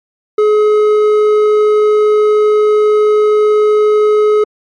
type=tone with hard clipping; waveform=sine; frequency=423.6 Hz; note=G#4; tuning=34 cents sharp; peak=-8 dBFS; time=0.38-4.44 s; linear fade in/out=5 ms; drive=6 dB; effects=MP3 48 kbps